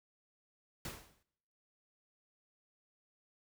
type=noise with exponential decay; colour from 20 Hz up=pink; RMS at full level=-40 dBFS; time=0.85-1.23 s; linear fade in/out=2 ms; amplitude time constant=81 ms; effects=noise-tail reverb RT60 0.9 s tail -25 dB re dry